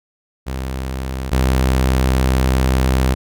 sawtooth tone pair in turn, 65.41 / 64.81 Hz, C2 / C2, 0 / -16 cents, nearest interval unison, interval 16 cents, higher first, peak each -18 / -9 dBFS, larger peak second, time 0.46-1.31 / 1.31-3.15 s, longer second, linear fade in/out 20 ms, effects none

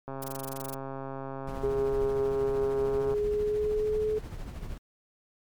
click train, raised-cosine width 1 ms, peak -24 dBFS, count 414, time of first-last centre 0.08-3.139 s, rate 135 Hz
blue noise bursts, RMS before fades -38 dBFS, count 13, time 0.22-0.745 s, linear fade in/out 5 ms, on 21 ms, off 21 ms
brown noise with tremolo, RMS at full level -36 dBFS, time 1.47-4.78 s, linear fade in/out 5 ms, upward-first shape triangle, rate 13 Hz, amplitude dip 55%
sine tone with pitch glide, 410 to 429.6 Hz, G#4 to A4, -22 to -41 cents, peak -25 dBFS, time 1.63-4.19 s, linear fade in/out 10 ms, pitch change +81 cents, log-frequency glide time 2.8-4.05 s
effects MP3 96 kbps

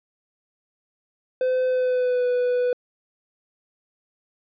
triangle tone with pitch glide, 511 to 494.2 Hz, C5 to B4, -41 to +1 cents, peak -17 dBFS, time 1.41-2.73 s, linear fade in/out 2 ms, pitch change -58 cents, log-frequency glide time 1.67-2.26 s, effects resampled to 11025 Hz

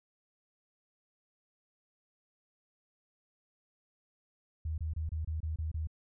sine tone bursts, 78.9 Hz, D#2, 25 cents sharp, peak -32 dBFS, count 8, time 4.65-5.872 s, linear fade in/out 5 ms, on 130 ms, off 26 ms, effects none

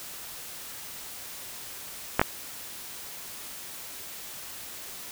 clicks, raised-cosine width 0.5 ms, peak -4 dBFS, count 2, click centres 2.195 / 2.215 s, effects white hiss -41 dBFS RMS until 5.11 s

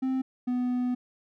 triangle tone pair in turn, 261.6 / 248.3 Hz, C4 / B3, 0 / +9 cents, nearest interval minor second, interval 91 cents, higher first, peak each -23 dBFS, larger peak neither, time 0.02-0.22 / 0.47-0.95 s, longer second, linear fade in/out 10 ms, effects none

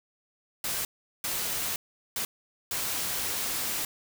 white noise bursts at uneven times, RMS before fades -31 dBFS, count 4, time 0.64-0.85 / 1.24-1.76 / 2.16-2.25 / 2.71-3.85 s, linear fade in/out 2 ms, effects none

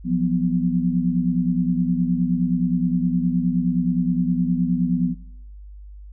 sine tone cluster, 172.7 / 182.3 / 248 Hz, F3 / F#3 / B3, -19 / -25 / +7 cents, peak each -22 dBFS, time 0.04-5.15 s, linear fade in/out 50 ms, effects noise-tail reverb RT60 0.8 s tail -22 dB re dry + added 50 Hz sine -37 dBFS peak until 6.12 s

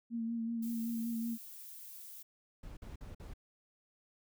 sine tone with vibrato, 229.9 Hz, A#3, 24 cents flat, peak -34 dBFS, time 0.1-1.38 s, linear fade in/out 50 ms, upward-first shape sine, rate 5.3 Hz, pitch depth 28 cents each way
violet noise, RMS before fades -50 dBFS, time 0.62-2.23 s, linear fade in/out 10 ms
brown noise bursts, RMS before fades -47 dBFS, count 4, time 2.63-3.337 s, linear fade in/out 5 ms, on 140 ms, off 49 ms
effects none

